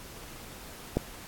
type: click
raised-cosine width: 2 ms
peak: -11 dBFS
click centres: 0.97 s
effects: pink hiss -46 dBFS RMS until 1.27 s + AAC 64 kbps